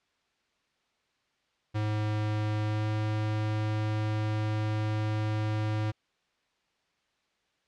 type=tone with pitch glide; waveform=square; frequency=106.6 to 107.4 Hz; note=G#2 to A2; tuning=+46 to -41 cents; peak=-28 dBFS; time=1.74-5.92 s; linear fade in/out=20 ms; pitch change=+13 cents; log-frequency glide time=2.64-2.87 s; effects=white hiss -73 dBFS RMS until 7.67 s + low-pass 4000 Hz 12 dB/octave